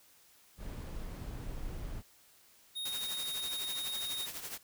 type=noise; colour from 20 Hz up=brown; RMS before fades=-41 dBFS; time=0.57-2.03 s; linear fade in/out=50 ms
type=tone; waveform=square; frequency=3729 Hz; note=A#7; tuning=in tune; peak=-37 dBFS; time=2.75-4.27 s; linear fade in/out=20 ms
type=noise with tremolo; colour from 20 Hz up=white; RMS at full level=-40 dBFS; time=2.85-4.58 s; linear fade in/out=5 ms; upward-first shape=triangle; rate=12 Hz; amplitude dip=70%
effects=white hiss -63 dBFS RMS until 4.63 s